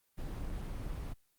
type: noise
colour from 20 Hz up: brown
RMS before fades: -39 dBFS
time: 0.17-1.14 s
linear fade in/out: 20 ms
effects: white hiss -75 dBFS RMS until 1.38 s + Opus 24 kbps